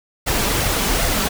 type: noise with flanger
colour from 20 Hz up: pink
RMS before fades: -19 dBFS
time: 0.26-1.29 s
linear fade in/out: 20 ms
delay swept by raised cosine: 1.4 to 5.2 ms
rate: 2.6 Hz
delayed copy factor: +0.55
effects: none